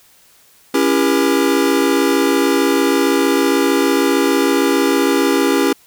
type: chord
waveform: square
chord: C# diminished seventh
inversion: none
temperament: just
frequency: 277.2 / 332.6 / 399.1 / 479 Hz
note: C#4 / E4 / G4 / Bb4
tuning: 0 / +16 / +31 / +47 cents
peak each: -17 / -19 / -18 / -22 dBFS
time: 0.74-5.73 s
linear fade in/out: 5 ms
effects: white hiss -50 dBFS RMS until 5.86 s